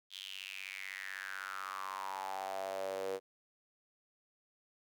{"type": "tone with high-pass filter sweep", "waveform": "sawtooth", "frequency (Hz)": 96, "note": "G2", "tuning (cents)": -36, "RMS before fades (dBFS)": -42, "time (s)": [0.1, 3.2], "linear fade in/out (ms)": 50, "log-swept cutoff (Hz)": [3400, 460], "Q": 6.4, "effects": []}